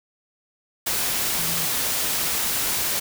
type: tone in noise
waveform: sine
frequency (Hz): 165.5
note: E3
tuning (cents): +7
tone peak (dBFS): -34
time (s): 1.38-1.66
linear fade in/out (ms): 10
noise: white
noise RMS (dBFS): -24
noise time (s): 0.86-3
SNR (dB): -13
effects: none